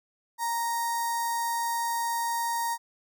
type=tone with notch filter; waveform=sawtooth; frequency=932.3 Hz; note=A#5; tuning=in tune; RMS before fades=-29 dBFS; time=0.38-2.78 s; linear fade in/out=50 ms; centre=2800 Hz; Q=0.59; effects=none